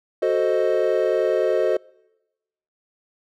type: chord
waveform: triangle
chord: F# diminished seventh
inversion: none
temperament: equal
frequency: 370 / 440 / 523.3 / 622.3 Hz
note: F#4 / A4 / C5 / Eb5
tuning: 0 / 0 / 0 / 0 cents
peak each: -21 dBFS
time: 0.22-1.77 s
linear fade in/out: 5 ms
effects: noise-tail reverb RT60 1.0 s tail -26 dB re dry